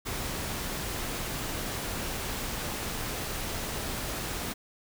pink noise, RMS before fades -34 dBFS, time 0.05-4.54 s, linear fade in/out 20 ms, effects none

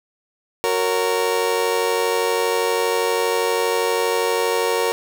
30% pulse chord, F# major, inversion none, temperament just, 370 / 462.5 / 555 Hz, F#4 / A#4 / C#5, 0 / -14 / +2 cents, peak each -23 / -17 / -23 dBFS, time 0.64-4.92 s, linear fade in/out 0 ms, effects 7-bit

